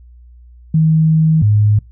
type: tone pair in turn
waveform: sine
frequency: 158.5 / 105.06 Hz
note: D#3 / G#2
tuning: +32 / +20 cents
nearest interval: perfect fifth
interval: 712 cents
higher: first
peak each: -8 dBFS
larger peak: neither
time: 0.74-1.42 / 1.42-1.79 s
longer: first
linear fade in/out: 5 ms
effects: noise-tail reverb RT60 0.2 s tail -24 dB re dry + added 60 Hz sine -38 dBFS peak until 1.91 s